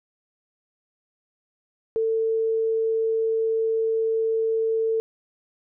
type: tone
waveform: sine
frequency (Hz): 447.3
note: A4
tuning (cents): +28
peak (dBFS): -20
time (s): 1.96-5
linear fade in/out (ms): 0
effects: none